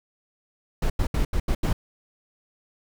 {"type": "noise bursts at uneven times", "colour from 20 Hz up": "brown", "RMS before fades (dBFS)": -22, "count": 6, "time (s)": [[0.82, 0.9], [0.99, 1.07], [1.14, 1.25], [1.33, 1.4], [1.48, 1.55], [1.63, 1.73]], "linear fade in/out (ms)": 5, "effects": []}